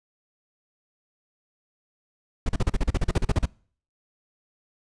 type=noise bursts; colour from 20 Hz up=brown; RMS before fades=-20 dBFS; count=15; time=2.46-3.457 s; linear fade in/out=5 ms; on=31 ms; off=38 ms; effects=noise-tail reverb RT60 0.5 s tail -25 dB re dry + resampled to 22050 Hz